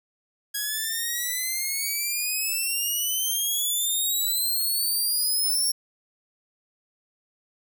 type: exponential sweep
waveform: 5% pulse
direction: up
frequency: 1651 to 5540 Hz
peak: -16 dBFS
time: 0.54-5.72 s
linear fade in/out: 10 ms
effects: none